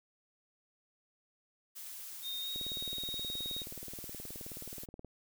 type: noise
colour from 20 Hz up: blue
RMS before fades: -46 dBFS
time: 1.75-4.86 s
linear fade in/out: 20 ms
type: tone with pitch glide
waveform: sine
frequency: 3687 to 3764 Hz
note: A#7 to A#7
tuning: -20 to +16 cents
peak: -37 dBFS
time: 2.22-3.65 s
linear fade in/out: 50 ms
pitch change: +36 cents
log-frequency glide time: 2.42-2.49 s
type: click train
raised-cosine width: 2 ms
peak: -34 dBFS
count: 48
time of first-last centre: 2.56-5.047 s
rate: 18.9 Hz
effects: none